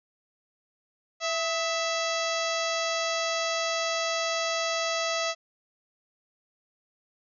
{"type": "harmonic tone with a mistuned harmonic", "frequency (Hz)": 662, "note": "E5", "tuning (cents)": 7, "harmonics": [1, 2, 3, 4, 5, 6, 7, 8, 9, 10], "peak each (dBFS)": [-30, -33, -35, -36, -37, -38, -38, -39, -40, -40], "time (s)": [1.2, 5.35], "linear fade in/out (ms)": 50, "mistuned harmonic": 2, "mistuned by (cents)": -59, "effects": []}